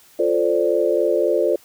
sine chord, D minor seventh, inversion first, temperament equal, 349.2 / 440 / 523.3 / 587.3 Hz, F4 / A4 / C5 / D5, 0 / 0 / 0 / 0 cents, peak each -21 dBFS, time 0.19-1.56 s, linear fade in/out 5 ms, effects white hiss -51 dBFS RMS until 1.64 s

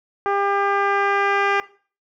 10% pulse tone with low-pass filter sweep, 399.8 Hz, G4, 34 cents sharp, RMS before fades -20 dBFS, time 0.26-1.6 s, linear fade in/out 0 ms, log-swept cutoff 1100 to 2500 Hz, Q 1.1, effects noise-tail reverb RT60 0.4 s tail -18 dB re dry

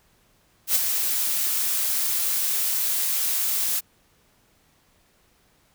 blue noise with ADSR envelope, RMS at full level -18 dBFS, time 0.67-3.81 s, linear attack 84 ms, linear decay 20 ms, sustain -6 dB, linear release 27 ms, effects pink hiss -62 dBFS RMS until 5.74 s

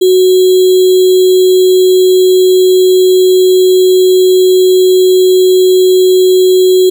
sine tone with sample-and-hold, 370 Hz, F#4, in tune, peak -3 dBFS, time 0.01-6.9 s, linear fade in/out 10 ms, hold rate 3675 Hz, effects none

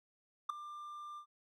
triangle tone with ADSR envelope, 1191 Hz, D6, 24 cents sharp, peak -26 dBFS, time 0.49-1.26 s, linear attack 9 ms, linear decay 4 ms, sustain -17 dB, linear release 86 ms, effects none

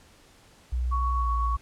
sine tone with pitch glide, 61.74 to 58.27 Hz, B1 to A#1, 0 to 0 cents, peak -24 dBFS, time 0.72-1.57 s, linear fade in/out 10 ms, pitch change -100 cents, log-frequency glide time 1.15-1.29 s
sine tone with tremolo, 1116 Hz, C#6, 11 cents sharp, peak -26 dBFS, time 0.91-1.57 s, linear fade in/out 20 ms, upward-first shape triangle, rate 8 Hz, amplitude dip 25%
effects pink hiss -56 dBFS RMS until 1.61 s + low-pass 10000 Hz 12 dB/octave

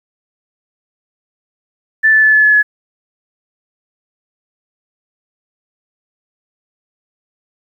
sine tone with pitch steps, 1759 / 1746.8 / 1734.8 / 1722.8 / 1710.9 / 1699.1 Hz, A6 / A6 / A6 / A6 / A6 / G#6, -1 / -13 / -25 / -37 / -49 / +39 cents, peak -6 dBFS, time 2.03-2.63 s, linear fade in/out 20 ms, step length 100 ms, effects 8-bit

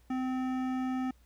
triangle tone with hard clipping, 257.8 Hz, C4, 26 cents flat, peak -32 dBFS, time 0.1-1.11 s, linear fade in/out 5 ms, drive 18 dB, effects added 60 Hz sine -59 dBFS peak until 1.25 s + pink hiss -69 dBFS RMS until 1.25 s

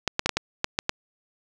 clicks, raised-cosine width 0.2 ms, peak -5 dBFS, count 8, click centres 0.077 / 0.194 / 0.26 / 0.293 / 0.37 / 0.644 / 0.789 / 0.894 s, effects none

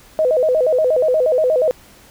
sine tone with vibrato, 563 Hz, C#5, 27 cents sharp, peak -12 dBFS, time 0.19-1.71 s, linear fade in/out 0 ms, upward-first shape square, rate 8.4 Hz, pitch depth 190 cents each way, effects pink hiss -46 dBFS RMS until 2.1 s

